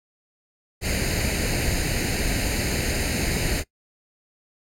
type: noise with comb filter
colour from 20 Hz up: pink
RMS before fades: -24 dBFS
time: 0.81-3.64 s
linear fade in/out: 50 ms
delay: 0.44 ms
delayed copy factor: +0.75
effects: noise-tail reverb RT60 0.1 s tail -20 dB re dry + low-pass 12000 Hz 12 dB/octave